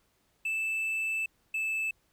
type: tone pair in turn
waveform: triangle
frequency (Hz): 2637 / 2626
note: E7 / E7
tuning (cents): 0 / -7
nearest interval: unison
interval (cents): 7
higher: first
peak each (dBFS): -27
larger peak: neither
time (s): 0.45-1.26 / 1.54-1.91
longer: first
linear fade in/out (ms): 5
effects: pink hiss -71 dBFS RMS until 2.12 s